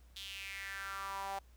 sawtooth tone with high-pass filter sweep, 196 Hz, G3, in tune, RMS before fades -43 dBFS, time 0.16-1.39 s, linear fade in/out 5 ms, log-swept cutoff 3500 to 750 Hz, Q 4.6, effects added 60 Hz sine -58 dBFS peak until 1.56 s + pink hiss -70 dBFS RMS until 1.56 s

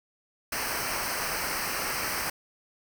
pink noise with comb filter, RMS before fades -31 dBFS, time 0.52-2.3 s, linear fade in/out 5 ms, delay 0.28 ms, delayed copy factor -0.8, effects none

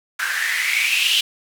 blue noise with band-pass filter sweep, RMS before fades -20 dBFS, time 0.19-1.21 s, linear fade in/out 5 ms, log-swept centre 1500 to 3100 Hz, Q 7.3, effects none

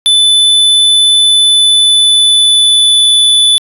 square tone with pitch glide, 3503 to 3481 Hz, A7 to A7, -8 to -19 cents, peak -5 dBFS, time 0.06-3.58 s, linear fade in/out 0 ms, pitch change -11 cents, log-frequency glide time 1.25-3.08 s, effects resampled to 32000 Hz

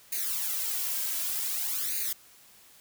blue noise with flanger, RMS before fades -31 dBFS, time 0.12-2.13 s, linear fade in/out 5 ms, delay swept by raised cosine 0.45 to 3.15 ms, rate 0.54 Hz, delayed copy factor +0.85, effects white hiss -56 dBFS RMS until 2.8 s

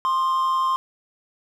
triangle tone pair together, 1051.9 / 1216 Hz, C6 / D#6, +9 / -40 cents, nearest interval minor third, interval 251 cents, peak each -17 / -29 dBFS, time 0.05-0.76 s, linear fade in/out 0 ms, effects none

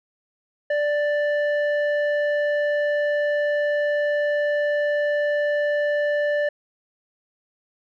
square tone with low-pass filter, 588 Hz, D5, 2 cents sharp, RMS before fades -22 dBFS, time 0.7-6.49 s, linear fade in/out 5 ms, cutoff 1600 Hz, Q 1.7, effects none

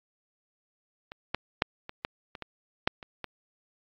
clicks, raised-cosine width 0.3 ms, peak -24 / -11 / -6 / -22 / -13 / -24 / -20 / -6 / -26 / -18 dBFS, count 10, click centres 1.119 / 1.346 / 1.621 / 1.894 / 2.049 / 2.352 / 2.423 / 2.875 / 3.028 / 3.243 s, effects low-pass 5000 Hz 12 dB/octave + AAC 64 kbps

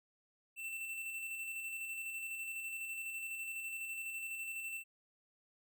square tone with tremolo, 2680 Hz, E7, 28 cents sharp, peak -40 dBFS, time 0.56-4.84 s, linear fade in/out 50 ms, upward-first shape square, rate 12 Hz, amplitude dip 30%, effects none

